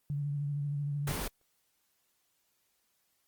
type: tone with vibrato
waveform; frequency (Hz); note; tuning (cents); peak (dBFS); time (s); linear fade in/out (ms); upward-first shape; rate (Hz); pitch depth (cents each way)
sine; 144; D3; -34; -31; 0.1-1.12; 0; triangle; 13; 40
type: noise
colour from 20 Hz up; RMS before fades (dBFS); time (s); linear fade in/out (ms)
pink; -35; 1.07-1.28; 5
effects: white hiss -75 dBFS RMS until 3.27 s + Opus 24 kbps